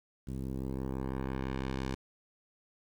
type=tone with low-pass filter sweep; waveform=10% pulse; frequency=65.9 Hz; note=C2; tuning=13 cents sharp; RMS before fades=-36 dBFS; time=0.27-1.95 s; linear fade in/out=10 ms; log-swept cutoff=220 to 7200 Hz; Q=0.74; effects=9-bit